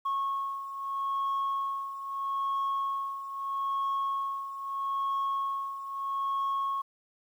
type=beating tone pair; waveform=sine; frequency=1096 / 1096.78 Hz; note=C#6 / C#6; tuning=-20 / -19 cents; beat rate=0.78 Hz; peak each=-29 / -34 dBFS; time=0.05-6.82 s; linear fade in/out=10 ms; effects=tanh soft clip ceiling -25 dBFS + 10-bit